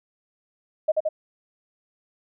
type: tone with echo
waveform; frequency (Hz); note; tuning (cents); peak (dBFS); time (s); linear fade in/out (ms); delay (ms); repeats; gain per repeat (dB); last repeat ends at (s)
sine; 623; D#5; +2; -16; 0.88-0.92; 10; 85; 2; -2; 1.09
effects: none